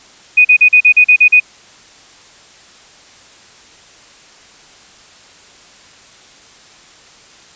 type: tone bursts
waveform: sine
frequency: 2485 Hz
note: D#7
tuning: 3 cents flat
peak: -3 dBFS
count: 9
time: 0.37-1.401 s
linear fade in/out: 10 ms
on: 79 ms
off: 40 ms
effects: white hiss -42 dBFS RMS until 7.55 s + resampled to 16000 Hz